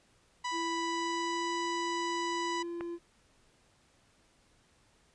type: harmonic tone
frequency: 987.8 Hz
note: B5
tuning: in tune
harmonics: 1 / 2 / 3 / 4 / 5 / 6 / 7 / 8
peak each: -34 / -40 / -44 / -46 / -48 / -50 / -51 / -52 dBFS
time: 0.44-2.63 s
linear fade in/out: 10 ms
type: tone with pitch glide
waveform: triangle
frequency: 334.8 to 342.6 Hz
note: E4 to F4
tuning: +27 to -33 cents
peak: -34 dBFS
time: 0.51-2.99 s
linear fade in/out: 50 ms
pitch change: +40 cents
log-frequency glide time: 0.76-1.54 s
type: click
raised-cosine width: 0.5 ms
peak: -25 dBFS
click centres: 2.809 s
effects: pink hiss -67 dBFS RMS until 5.14 s + resampled to 22050 Hz